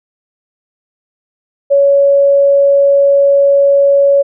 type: tone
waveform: sine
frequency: 560 Hz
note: C#5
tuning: 18 cents sharp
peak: -5 dBFS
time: 1.7-4.23 s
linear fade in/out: 20 ms
effects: none